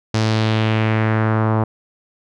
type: tone with low-pass filter sweep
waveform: sawtooth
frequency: 110 Hz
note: A2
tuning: in tune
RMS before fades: -17 dBFS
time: 0.14-1.64 s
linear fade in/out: 5 ms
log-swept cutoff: 5600 to 990 Hz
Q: 1.9
effects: none